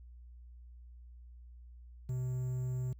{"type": "tone with quantisation", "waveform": "triangle", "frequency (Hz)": 127.3, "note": "C3", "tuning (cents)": -47, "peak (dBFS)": -31, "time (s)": [2.09, 2.93], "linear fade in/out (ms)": 5, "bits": 10, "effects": ["added 60 Hz sine -50 dBFS peak until 2.99 s"]}